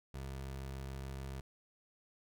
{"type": "tone", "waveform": "25% pulse", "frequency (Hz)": 67, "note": "C2", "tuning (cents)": 42, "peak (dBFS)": -38, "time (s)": [0.14, 1.41], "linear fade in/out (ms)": 5, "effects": []}